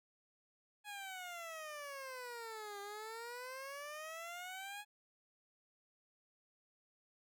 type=exponential two-way sweep; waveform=15% pulse; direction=down then up; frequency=840 to 399.8 to 840 Hz; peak=-39 dBFS; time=0.84-4.85 s; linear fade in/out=50 ms; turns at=2.8 s; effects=none